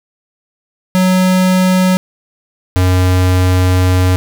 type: tone pair in turn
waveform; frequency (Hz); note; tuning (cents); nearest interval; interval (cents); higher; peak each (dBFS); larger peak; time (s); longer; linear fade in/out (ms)
square; 185 / 91.68; F#3 / F#2; 0 / -15; octave; 1215; first; -9; neither; 0.95-1.97 / 2.76-4.16; second; 0
effects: none